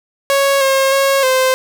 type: tone with pitch steps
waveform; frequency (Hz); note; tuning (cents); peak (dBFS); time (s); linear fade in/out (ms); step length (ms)
sawtooth; 553 / 538 / 547 / 519; C#5 / C5 / C#5 / C5; -4 / +48 / -23 / -14; -7; 0.3-1.54; 0; 310
effects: none